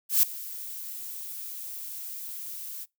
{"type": "noise with ADSR envelope", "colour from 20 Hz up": "violet", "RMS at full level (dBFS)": -18, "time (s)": [0.09, 2.86], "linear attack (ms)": 140, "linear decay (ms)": 4, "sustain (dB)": -20, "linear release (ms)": 31, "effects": ["noise-tail reverb RT60 0.2 s tail -25 dB re dry"]}